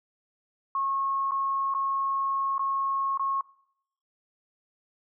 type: tone with dropouts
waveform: sine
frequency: 1090 Hz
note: C#6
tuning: 29 cents flat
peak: -25 dBFS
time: 0.75-3.41 s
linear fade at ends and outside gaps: 2 ms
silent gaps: 1.31-1.318 / 1.74-1.748 / 2.581-2.593 / 3.175-3.195 s
effects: noise-tail reverb RT60 0.7 s tail -21 dB re dry